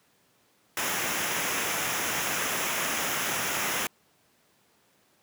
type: noise with comb filter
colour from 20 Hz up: pink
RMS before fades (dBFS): -29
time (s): 0.77-3.87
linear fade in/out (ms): 2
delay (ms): 0.23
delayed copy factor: -0.6
effects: pink hiss -65 dBFS RMS until 5.22 s + high-pass 150 Hz 12 dB/octave